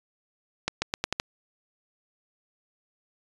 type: accelerating click train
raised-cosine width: 0.2 ms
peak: -8 dBFS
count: 6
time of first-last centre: 0.68-1.199 s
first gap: 140 ms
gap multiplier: 0.85
effects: resampled to 22050 Hz